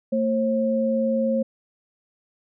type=tone pair together; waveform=sine; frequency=226.2 / 537 Hz; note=A3 / C5; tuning=+48 / +45 cents; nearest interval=octave + minor third; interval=1497 cents; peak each=-22 dBFS; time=0.12-1.43 s; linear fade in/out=10 ms; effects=none